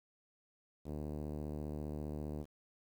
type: tone with low-pass filter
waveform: 5% pulse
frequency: 75 Hz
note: D2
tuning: 37 cents sharp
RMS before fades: -42 dBFS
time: 0.84-2.46 s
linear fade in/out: 50 ms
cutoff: 360 Hz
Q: 0.6
effects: 10-bit